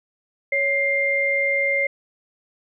sine tone pair together, 555.7 / 2100 Hz, C#5 / C7, +4 / +6 cents, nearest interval octave + major seventh, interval 2302 cents, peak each -24 / -19 dBFS, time 0.52-1.87 s, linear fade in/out 5 ms, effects none

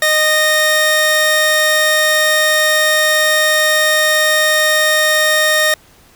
sawtooth tone pair together, 617 / 1851 Hz, D#5 / A#6, -15 / -13 cents, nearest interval octave + perfect fifth, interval 1902 cents, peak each -11 dBFS, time 0.02-5.74 s, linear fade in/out 2 ms, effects pink hiss -47 dBFS RMS until 6.15 s

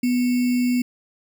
sine tone with sample-and-hold, 246.9 Hz, B3, in tune, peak -17 dBFS, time 0.03-0.82 s, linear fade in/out 5 ms, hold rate 2450 Hz, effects none

